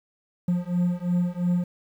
triangle beating tone pair, 175.5 / 178.4 Hz, F3 / F3, +9 / +37 cents, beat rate 2.9 Hz, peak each -23 dBFS, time 0.48-1.64 s, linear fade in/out 5 ms, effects 9-bit

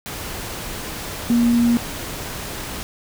sine tone in noise, 236.9 Hz, A#3, 28 cents sharp, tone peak -13 dBFS, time 1.3-1.77 s, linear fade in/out 0 ms, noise pink, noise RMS -30 dBFS, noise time 0.06-2.83 s, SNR +14 dB, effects none

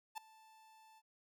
45% pulse tone with ADSR envelope, 880 Hz, A5, in tune, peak -39 dBFS, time 0.15-1.02 s, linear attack 27 ms, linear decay 4 ms, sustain -22 dB, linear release 43 ms, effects none

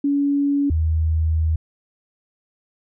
sine tone pair in turn, 283.4 / 79.72 Hz, C#4 / D#2, +38 / +43 cents, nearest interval octave + minor seventh, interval 2195 cents, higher first, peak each -16 dBFS, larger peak neither, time 0.04-0.7 / 0.7-1.56 s, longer second, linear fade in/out 5 ms, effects none

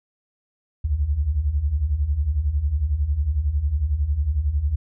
sine beating tone pair, 65.41 / 76.41 Hz, C2 / D#2, 0 / -31 cents, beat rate 11 Hz, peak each -25 / -20 dBFS, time 0.84-4.76 s, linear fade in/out 10 ms, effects none

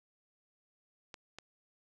clicks, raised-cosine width 0.2 ms, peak -28 dBFS, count 2, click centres 1.142 / 1.386 s, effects none

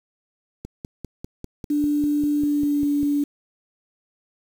click train, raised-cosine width 3 ms, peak -20 dBFS, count 13, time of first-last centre 0.65-3.031 s, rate 5.04 Hz
sine tone with pitch glide, 293.7 to 288.8 Hz, D4 to D4, 0 to -29 cents, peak -18 dBFS, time 1.7-3.24 s, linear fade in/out 5 ms, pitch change -29 cents, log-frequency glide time 2.35-2.87 s
effects 7-bit

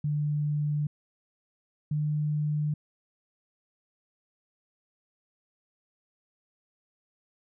sine tone pair in turn, 148.3 / 150.11 Hz, D3 / D3, +17 / +38 cents, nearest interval unison, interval 21 cents, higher second, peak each -25 dBFS, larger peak neither, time 0.04-0.87 / 1.91-2.74 s, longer neither, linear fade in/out 5 ms, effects none

